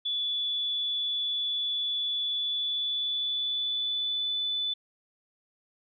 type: tone with pitch glide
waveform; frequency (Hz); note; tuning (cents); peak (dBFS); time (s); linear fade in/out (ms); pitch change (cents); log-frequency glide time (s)
sine; 3444 to 3494; A7 to A7; -38 to -13; -27; 0.05-4.74; 10; +25; 2.21-4.39
effects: none